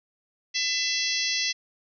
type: harmonic tone with a mistuned harmonic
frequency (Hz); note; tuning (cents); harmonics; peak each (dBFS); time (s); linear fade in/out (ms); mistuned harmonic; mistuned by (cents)
669; E5; +25; 3 / 4 / 5 / 6 / 7 / 8 / 9; -32 / -32 / -32 / -32 / -32 / -32 / -32; 0.54-1.53; 20; 6; +51
effects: none